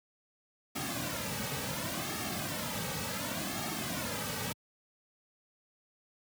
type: noise with flanger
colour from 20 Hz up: pink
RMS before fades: -36 dBFS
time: 0.75-4.53 s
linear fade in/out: 10 ms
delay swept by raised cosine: 2 to 2.92 ms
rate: 0.69 Hz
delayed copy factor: -0.75
effects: high-pass 100 Hz 12 dB/octave